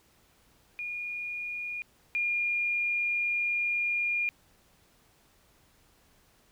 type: tone pair in turn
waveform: sine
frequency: 2433 / 2416 Hz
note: D#7 / D7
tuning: -39 / +48 cents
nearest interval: unison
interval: 13 cents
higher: first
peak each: -33 / -26 dBFS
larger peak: second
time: 0.79-1.82 / 2.15-4.29 s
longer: second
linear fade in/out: 0 ms
effects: pink hiss -64 dBFS RMS until 6.51 s